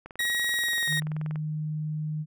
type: click train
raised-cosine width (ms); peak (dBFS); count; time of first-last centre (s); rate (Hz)
0.5; -27; 28; 0.06-1.358; 20.8
type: tone with pitch glide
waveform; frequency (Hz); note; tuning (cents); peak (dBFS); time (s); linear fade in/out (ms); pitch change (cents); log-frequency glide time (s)
30% pulse; 1899 to 1875; A#6 to A#6; +32 to +10; -22; 0.19-1; 5; -22; 0.57-0.89
type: tone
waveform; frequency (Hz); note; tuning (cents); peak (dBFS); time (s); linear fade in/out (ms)
sine; 153.6; D#3; -22; -28; 0.87-2.26; 50
effects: none